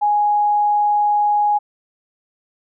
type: tone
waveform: sine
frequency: 830.6 Hz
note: G#5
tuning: in tune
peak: -13 dBFS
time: 0.01-1.59 s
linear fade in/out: 20 ms
effects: none